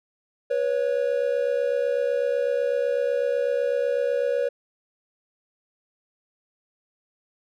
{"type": "tone pair together", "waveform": "triangle", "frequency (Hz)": [487.3, 555.3], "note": ["B4", "C#5"], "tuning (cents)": [-23, 3], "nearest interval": "major second", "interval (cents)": 226, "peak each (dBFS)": -22, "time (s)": [0.5, 4.49], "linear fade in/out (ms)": 10, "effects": []}